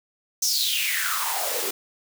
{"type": "noise with high-pass filter sweep", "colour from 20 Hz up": "white", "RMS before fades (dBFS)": -25, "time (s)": [0.42, 1.71], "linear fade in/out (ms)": 5, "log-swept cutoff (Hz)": [6100, 360], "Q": 6.5, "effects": []}